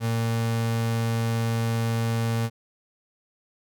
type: tone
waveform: 35% pulse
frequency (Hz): 114.7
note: A#2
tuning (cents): -28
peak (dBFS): -21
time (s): 0-2.5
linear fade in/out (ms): 50
effects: none